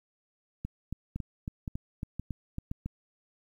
two click trains, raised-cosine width 5 ms, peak -22 / -22 dBFS, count 9 / 4, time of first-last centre 0.65-2.86 / 1.16-2.714 s, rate 3.62 / 1.93 Hz, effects 10-bit

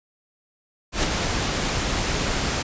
pink noise with ADSR envelope, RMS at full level -20 dBFS, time 0.92-2.63 s, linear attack 110 ms, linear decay 20 ms, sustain -4 dB, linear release 16 ms, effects resampled to 16000 Hz

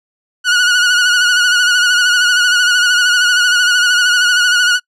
sawtooth tone with vibrato, 1458 Hz, F#6, 26 cents flat, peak -5 dBFS, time 0.44-4.8 s, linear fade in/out 50 ms, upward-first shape sine, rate 13 Hz, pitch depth 44 cents each way, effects noise-tail reverb RT60 0.1 s tail -26 dB re dry + low-pass 7000 Hz 12 dB/octave

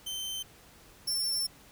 sawtooth tone pair in turn, 3094 / 5404 Hz, G7 / E8, -23 / +42 cents, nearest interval minor seventh, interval 965 cents, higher second, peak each -31 / -26 dBFS, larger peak second, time 0.06-0.43 / 1.07-1.47 s, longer second, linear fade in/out 10 ms, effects pink hiss -56 dBFS RMS until 1.71 s

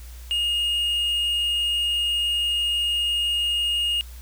triangle tone with quantisation, 2851 Hz, F7, 35 cents sharp, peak -19 dBFS, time 0.31-4.01 s, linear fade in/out 0 ms, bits 8, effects added 60 Hz sine -37 dBFS peak until 4.21 s + white hiss -49 dBFS RMS until 4.21 s

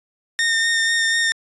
sawtooth tone with vibrato, 1828 Hz, A#6, 34 cents flat, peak -13 dBFS, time 0.39-1.32 s, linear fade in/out 0 ms, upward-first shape sine, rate 4.1 Hz, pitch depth 15 cents each way, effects resampled to 22050 Hz

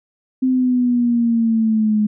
sine exponential sweep, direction down, 260.3 to 210 Hz, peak -13 dBFS, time 0.42-2.07 s, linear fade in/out 10 ms, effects none

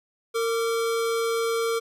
square tone pair together, 457.9 / 1169 Hz, A#4 / D6, -31 / -8 cents, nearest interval octave + major third, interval 1623 cents, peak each -24 / -34 dBFS, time 0.34-1.8 s, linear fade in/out 20 ms, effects resampled to 32000 Hz

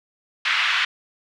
white band-pass noise, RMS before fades -21 dBFS, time 0.45-0.85 s, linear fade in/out 5 ms, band 1200 to 3200 Hz, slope 24 dB/octave, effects none

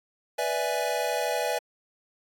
square chord, E dominant seventh, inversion second, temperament equal, 493.9 / 587.3 / 659.3 / 830.6 Hz, B4 / D5 / E5 / G#5, 0 / 0 / 0 / 0 cents, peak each -32 dBFS, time 0.38-1.59 s, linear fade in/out 10 ms, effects AAC 64 kbps

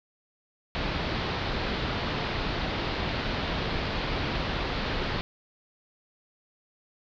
pink low-pass noise, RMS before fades -30 dBFS, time 0.75-5.21 s, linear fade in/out 0 ms, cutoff 4600 Hz, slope 48 dB/octave, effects none

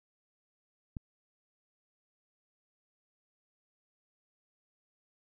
click, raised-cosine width 5 ms, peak -26 dBFS, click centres 0.968 s, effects none

